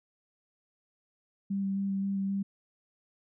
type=tone with vibrato; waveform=sine; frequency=196 Hz; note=G3; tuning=in tune; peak=-28 dBFS; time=1.5-2.43 s; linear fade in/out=10 ms; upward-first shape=square; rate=3.8 Hz; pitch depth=10 cents each way; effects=none